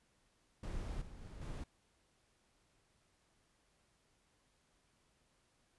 brown noise with level steps, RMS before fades -42 / -52 / -50 / -43 dBFS, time 0.63-1.64 s, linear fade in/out 5 ms, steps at 1.01 / 1.21 / 1.41 s, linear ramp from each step 10 ms, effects pink hiss -75 dBFS RMS until 5.78 s + resampled to 24000 Hz

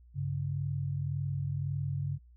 sine tone pair together, 99.16 / 141 Hz, G2 / C#3, +20 / +30 cents, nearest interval tritone, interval 610 cents, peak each -35 / -32 dBFS, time 0.14-2.19 s, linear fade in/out 50 ms, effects added 60 Hz sine -54 dBFS peak until 2.36 s

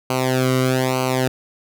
sawtooth tone with flanger, 129.2 Hz, C3, 21 cents flat, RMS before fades -19 dBFS, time 0.1-1.28 s, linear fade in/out 2 ms, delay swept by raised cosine 0.56 to 1.19 ms, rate 1.1 Hz, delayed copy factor -0.95, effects none

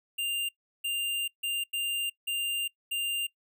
square tone bursts at uneven times, 2794 Hz, F7, in tune, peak -29 dBFS, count 6, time 0.18-0.49 / 0.84-1.28 / 1.43-1.64 / 1.73-2.1 / 2.27-2.68 / 2.91-3.27 s, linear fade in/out 10 ms, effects noise-tail reverb RT60 0.1 s tail -22 dB re dry

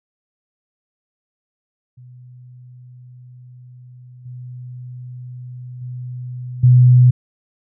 sine tone with level steps, 124.7 Hz, B2, 17 cents sharp, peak -38 / -30 / -26 / -6 dBFS, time 1.97-7.11 s, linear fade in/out 10 ms, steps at 4.25 / 5.81 / 6.63 s, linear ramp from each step 10 ms, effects none

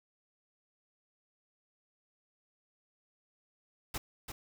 pink noise with echo, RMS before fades -37 dBFS, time 3.94-3.98 s, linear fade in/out 5 ms, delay 340 ms, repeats 1, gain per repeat -6 dB, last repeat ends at 4.32 s, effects none

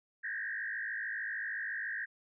sine tone with frequency modulation, 1736 Hz, A6, 24 cents flat, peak -35 dBFS, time 0.23-2.06 s, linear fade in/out 20 ms, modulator 53.6 Hz, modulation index 3.1, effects none

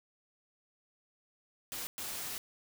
white noise bursts at uneven times, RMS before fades -40 dBFS, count 2, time 1.72-1.87 / 1.98-2.38 s, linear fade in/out 0 ms, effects none

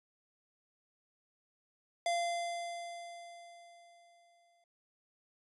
square tone with exponential decay, 689 Hz, F5, 24 cents flat, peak -30 dBFS, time 2.06-4.64 s, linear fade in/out 2 ms, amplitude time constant 560 ms, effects resampled to 24000 Hz

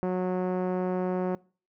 5% pulse tone with low-pass filter, 183.1 Hz, F#3, 18 cents flat, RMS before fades -28 dBFS, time 0.03-1.35 s, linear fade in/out 0 ms, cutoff 460 Hz, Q 0.76, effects noise-tail reverb RT60 0.4 s tail -24 dB re dry

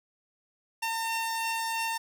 sawtooth tone pair together, 907 / 2718 Hz, A#5 / F7, -48 / -48 cents, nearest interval octave + perfect fifth, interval 1900 cents, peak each -26 / -33 dBFS, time 0.82-1.98 s, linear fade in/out 10 ms, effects none

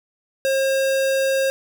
square tone, 537 Hz, C5, 45 cents sharp, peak -18 dBFS, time 0.45-1.5 s, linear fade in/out 0 ms, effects none

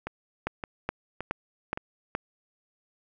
two click trains, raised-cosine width 0.5 ms, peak -18 / -13 dBFS, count 4 / 5, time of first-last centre 0.07-1.775 / 0.47-2.151 s, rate 1.76 / 2.38 Hz, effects none

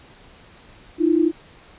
sine tone pair together, 311.1 / 341.9 Hz, D#4 / F4, 0 / -37 cents, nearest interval major second, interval 163 cents, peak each -17 dBFS, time 0.98-1.32 s, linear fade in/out 50 ms, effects pink hiss -48 dBFS RMS until 1.78 s + resampled to 8000 Hz

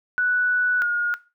sine tone pair in turn, 1480 / 1432.1 Hz, F#6 / F6, 0 / +43 cents, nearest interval minor second, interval 57 cents, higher first, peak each -18 dBFS, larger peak neither, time 0.18-0.82 / 0.82-1.14 s, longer first, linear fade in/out 0 ms, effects noise-tail reverb RT60 0.3 s tail -19 dB re dry

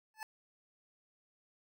25% pulse tone with exponential growth, 869 Hz, A5, 22 cents flat, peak -33 dBFS, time 0.14-0.23 s, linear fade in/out 1 ms, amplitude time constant 19 ms, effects none

